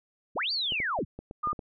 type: linear two-way sweep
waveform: sine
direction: up then down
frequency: 39.42 to 4732 to 39.42 Hz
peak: -27 dBFS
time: 0.35-1.05 s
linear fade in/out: 20 ms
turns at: 0.52 s
type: clicks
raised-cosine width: 2 ms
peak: -26 dBFS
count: 8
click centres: 0.722 / 0.802 / 0.989 / 1.19 / 1.311 / 1.473 / 1.53 / 1.592 s
type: tone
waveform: sine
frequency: 1215 Hz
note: D#6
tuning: 42 cents flat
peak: -26 dBFS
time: 1.43-1.53 s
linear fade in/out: 10 ms
effects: none

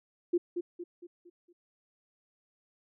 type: tone with echo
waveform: sine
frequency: 349.2 Hz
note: F4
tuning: in tune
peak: -23 dBFS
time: 0.33-0.38 s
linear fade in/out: 10 ms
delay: 230 ms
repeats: 5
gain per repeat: -7 dB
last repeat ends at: 1.53 s
effects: none

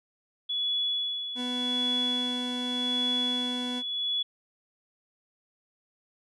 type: tone with tremolo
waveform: sine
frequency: 3400 Hz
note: G#7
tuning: 40 cents sharp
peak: -25 dBFS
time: 0.49-4.23 s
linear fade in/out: 10 ms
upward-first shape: sine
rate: 0.86 Hz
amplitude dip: 60%
type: tone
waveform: 40% pulse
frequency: 247.8 Hz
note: B3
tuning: 6 cents sharp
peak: -31 dBFS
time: 1.35-3.83 s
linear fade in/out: 50 ms
effects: resampled to 24000 Hz

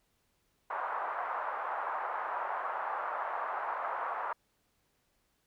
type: band-pass noise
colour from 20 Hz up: pink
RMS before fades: -36 dBFS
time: 0.7-4.33 s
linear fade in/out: 5 ms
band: 760 to 1300 Hz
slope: 24 dB/octave
effects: pink hiss -75 dBFS RMS until 5.46 s

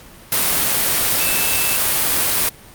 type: tone in noise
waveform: sine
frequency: 2637 Hz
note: E7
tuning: in tune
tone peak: -23 dBFS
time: 1.2-1.76 s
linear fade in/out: 2 ms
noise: white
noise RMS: -17 dBFS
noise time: 0.32-2.49 s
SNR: -9 dB
effects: pink hiss -42 dBFS RMS until 2.74 s + Opus 48 kbps

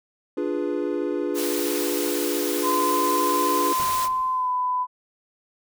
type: chord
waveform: triangle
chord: D diminished seventh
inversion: none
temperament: equal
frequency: 293.7 / 349.2 / 415.3 / 493.9 Hz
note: D4 / F4 / Ab4 / Cb5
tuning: 0 / 0 / 0 / 0 cents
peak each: -26 / -26 / -27 / -29 dBFS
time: 0.37-3.73 s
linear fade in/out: 5 ms
type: high-pass noise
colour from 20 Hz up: white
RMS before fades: -30 dBFS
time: 1.34-4.09 s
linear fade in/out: 50 ms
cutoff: 220 Hz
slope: 24 dB/octave
type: tone with pitch glide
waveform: sine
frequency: 1028 to 1000.5 Hz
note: C6 to B5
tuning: -31 to +22 cents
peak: -21 dBFS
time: 2.62-4.87 s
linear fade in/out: 50 ms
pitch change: -47 cents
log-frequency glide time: 4.31-4.5 s
type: noise with exponential decay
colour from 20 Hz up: pink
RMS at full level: -34 dBFS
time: 3.79-4.71 s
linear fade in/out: 2 ms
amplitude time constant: 200 ms
effects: none

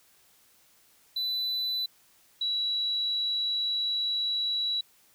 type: tone pair in turn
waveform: triangle / sine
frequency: 3990 / 3915 Hz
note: B7 / B7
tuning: +17 / -16 cents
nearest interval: unison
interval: 33 cents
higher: first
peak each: -26 dBFS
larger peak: neither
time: 1.16-1.86 / 2.41-4.81 s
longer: second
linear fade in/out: 5 ms
effects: white hiss -62 dBFS RMS until 5.14 s

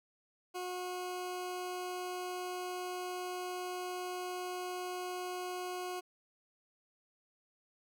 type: tone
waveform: 20% pulse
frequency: 362.5 Hz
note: F#4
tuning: 35 cents flat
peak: -33 dBFS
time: 0.54-6.01 s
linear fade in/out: 20 ms
effects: none

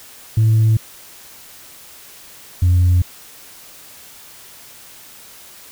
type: tone pair in turn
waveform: sine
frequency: 110.5 / 88.95 Hz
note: A2 / F2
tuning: +8 / +32 cents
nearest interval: major third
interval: 376 cents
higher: first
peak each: -8 dBFS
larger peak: neither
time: 0.37-0.77 / 2.62-3.02 s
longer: neither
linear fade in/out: 5 ms
effects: tanh soft clip ceiling -8 dBFS + white hiss -41 dBFS RMS until 5.71 s

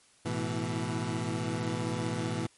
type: chord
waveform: 20% pulse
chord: A suspended second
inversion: none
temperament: equal with one note detuned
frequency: 108.05 / 123.47 / 164.81 Hz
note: A2 / B2 / E3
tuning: -31 / 0 / 0 cents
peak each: -30 dBFS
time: 0.25-2.47 s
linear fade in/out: 10 ms
effects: white hiss -62 dBFS RMS until 2.57 s + MP3 48 kbps

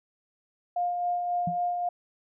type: tone with tremolo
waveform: sine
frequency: 707 Hz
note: F5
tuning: 21 cents sharp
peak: -24 dBFS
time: 0.76-1.89 s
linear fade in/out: 5 ms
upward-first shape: sine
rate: 3.7 Hz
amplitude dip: 35%
type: tone with exponential decay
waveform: sine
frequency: 171.3 Hz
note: F3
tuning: 33 cents flat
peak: -25 dBFS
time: 1.47-1.59 s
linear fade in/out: 5 ms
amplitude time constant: 26 ms
effects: none

